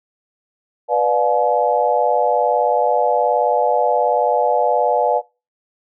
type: chord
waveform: sine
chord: B diminished seventh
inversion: none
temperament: just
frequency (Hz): 493.9 / 592.7 / 711.2 / 853.4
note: B4 / D5 / F5 / Ab5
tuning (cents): 0 / +16 / +31 / +47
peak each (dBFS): -19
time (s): 0.88-5.22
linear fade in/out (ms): 50
effects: noise-tail reverb RT60 0.3 s tail -24 dB re dry